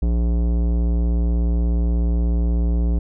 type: tone with tanh clipping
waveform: sine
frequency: 58.27 Hz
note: A#1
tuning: in tune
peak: -18 dBFS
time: 0.02-2.99 s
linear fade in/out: 5 ms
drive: 16 dB
effects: none